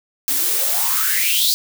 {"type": "noise with high-pass filter sweep", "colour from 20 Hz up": "blue", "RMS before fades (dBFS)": -18, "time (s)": [0.28, 1.54], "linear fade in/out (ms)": 0, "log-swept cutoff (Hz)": [230, 4600], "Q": 8, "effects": []}